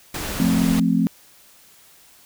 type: noise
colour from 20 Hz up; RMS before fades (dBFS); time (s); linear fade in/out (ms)
pink; -28; 0.14-0.8; 5
type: chord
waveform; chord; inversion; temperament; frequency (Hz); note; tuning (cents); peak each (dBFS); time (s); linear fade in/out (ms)
sine; F major; none; equal; 174.61 / 220 / 261.6; F3 / A3 / C4; 0 / 0 / 0; -20; 0.4-1.07; 0
effects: white hiss -51 dBFS RMS until 2.25 s